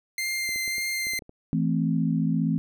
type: tone with vibrato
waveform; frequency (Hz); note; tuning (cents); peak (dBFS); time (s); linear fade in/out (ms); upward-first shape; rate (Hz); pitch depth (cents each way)
sawtooth; 2093; C7; 0; -23; 0.18-1.19; 2; sine; 1.8; 12
type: clicks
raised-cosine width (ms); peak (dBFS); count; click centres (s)
2; -31; 9; 0.491 / 0.56 / 0.678 / 0.782 / 1.069 / 1.135 / 1.191 / 1.222 / 1.294
type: chord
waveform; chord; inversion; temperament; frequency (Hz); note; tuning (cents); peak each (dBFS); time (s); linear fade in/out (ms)
sine; A minor; second; equal; 164.81 / 220 / 261.6; E3 / A3 / C4; 0 / 0 / 0; -24 / -27 / -27; 1.53-2.58; 0
effects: none